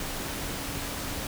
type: tone in noise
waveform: sine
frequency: 281.3 Hz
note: C#4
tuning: 26 cents sharp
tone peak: -43 dBFS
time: 0-1.27 s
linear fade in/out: 2 ms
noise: pink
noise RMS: -34 dBFS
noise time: 0-1.27 s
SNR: -12 dB
effects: none